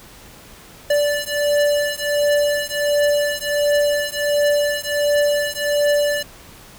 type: beating tone pair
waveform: square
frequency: 583 / 584.4 Hz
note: D5 / D5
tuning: -13 / -9 cents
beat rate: 1.4 Hz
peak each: -20 dBFS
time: 0.9-6.23 s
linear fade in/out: 5 ms
effects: pink hiss -43 dBFS RMS until 6.78 s